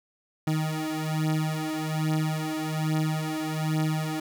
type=beating tone pair; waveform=30% pulse; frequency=155.56 / 156.76 Hz; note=D#3 / D#3; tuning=0 / +13 cents; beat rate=1.2 Hz; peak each=-26 dBFS; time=0.47-4.2 s; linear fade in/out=5 ms; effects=none